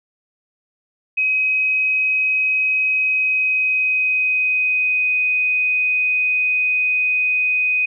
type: tone with pitch glide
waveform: sine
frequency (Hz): 2532 to 2500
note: D#7 to D#7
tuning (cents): +30 to +8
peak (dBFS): -15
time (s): 1.17-7.86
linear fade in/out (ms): 10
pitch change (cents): -22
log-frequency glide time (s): 2.91-5.16
effects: none